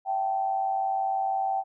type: tone with amplitude modulation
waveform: sine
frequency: 774 Hz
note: G5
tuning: 22 cents flat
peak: -21 dBFS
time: 0.05-1.64 s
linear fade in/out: 50 ms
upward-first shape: sine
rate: 100 Hz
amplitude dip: 70%
effects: none